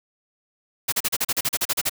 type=noise bursts; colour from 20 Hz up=white; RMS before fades=-22 dBFS; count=13; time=0.88-1.896 s; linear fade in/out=10 ms; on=44 ms; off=37 ms; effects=none